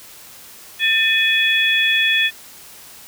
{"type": "tone cluster", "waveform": "sine", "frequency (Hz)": [1791, 2509, 3386], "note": ["A6", "D#7", "G#7"], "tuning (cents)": [30, 14, 33], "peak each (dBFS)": -18, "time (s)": [0.79, 2.31], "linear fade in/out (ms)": 50, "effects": ["white hiss -41 dBFS RMS until 3.07 s"]}